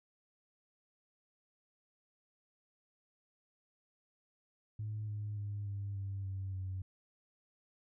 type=tone with pitch steps; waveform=sine; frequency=106.9 / 104.64 / 102.43 / 100.26 / 98.14 / 96.07 / 94.03 Hz; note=A2 / G#2 / G#2 / G2 / G2 / G2 / F#2; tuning=-49 / +14 / -23 / +39 / +2 / -34 / +28 cents; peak=-36 dBFS; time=4.79-6.82 s; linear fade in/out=5 ms; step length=290 ms; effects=tanh soft clip ceiling -33 dBFS